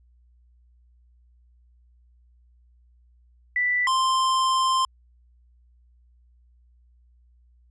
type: tone pair in turn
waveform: sine / square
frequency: 1975.5 / 1046.5 Hz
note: B6 / C6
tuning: 0 / 0 cents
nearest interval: major seventh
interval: 1100 cents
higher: first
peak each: -20 dBFS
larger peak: neither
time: 3.56-3.87 / 3.87-4.85 s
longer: second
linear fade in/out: 2 ms
effects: added 60 Hz sine -55 dBFS peak until 7.7 s + resampled to 22050 Hz